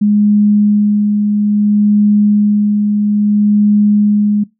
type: tone with tremolo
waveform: sine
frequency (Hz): 207.7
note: G#3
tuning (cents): 0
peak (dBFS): -6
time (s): 0.01-4.44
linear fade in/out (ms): 10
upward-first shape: sine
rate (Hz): 0.6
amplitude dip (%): 35
effects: noise-tail reverb RT60 0.2 s tail -21 dB re dry